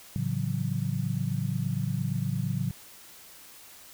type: chord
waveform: sine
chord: F# minor seventh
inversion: first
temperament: equal with one note detuned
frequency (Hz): 110 / 138.59 / 167.11 / 185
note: A2 / C#3 / E3 / F#3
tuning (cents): 0 / 0 / +24 / 0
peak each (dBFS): -32 / -30 / -35 / -33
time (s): 0.16-2.71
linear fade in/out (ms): 0
effects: white hiss -50 dBFS RMS until 3.93 s